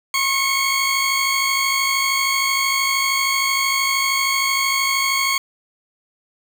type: tone pair together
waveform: 20% pulse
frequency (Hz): 1083 / 2219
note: C#6 / C#7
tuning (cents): -41 / +1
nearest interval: octave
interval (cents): 1242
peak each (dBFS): -15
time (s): 0.14-5.38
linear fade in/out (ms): 2
effects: none